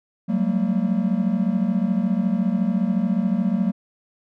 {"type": "tone cluster", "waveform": "triangle", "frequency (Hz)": [183.3, 197.4, 228.6], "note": ["F#3", "G3", "A#3"], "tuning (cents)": [-16, 12, -34], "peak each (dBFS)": -21, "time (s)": [0.28, 3.72], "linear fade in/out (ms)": 20, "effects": []}